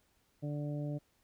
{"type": "harmonic tone", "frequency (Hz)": 146.83, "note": "D3", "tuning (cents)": 0, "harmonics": [1, 2, 3, 4, 5], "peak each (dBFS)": [-36, -41, -51, -45, -58], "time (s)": [0.42, 0.99], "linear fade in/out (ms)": 20, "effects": ["pink hiss -73 dBFS RMS until 1.23 s"]}